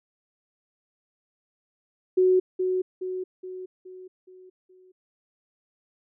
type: tone with echo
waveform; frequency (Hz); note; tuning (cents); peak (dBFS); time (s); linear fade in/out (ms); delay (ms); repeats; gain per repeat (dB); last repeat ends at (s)
sine; 370; F#4; 0; -16; 2.17-2.4; 10; 420; 6; -6; 4.92
effects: none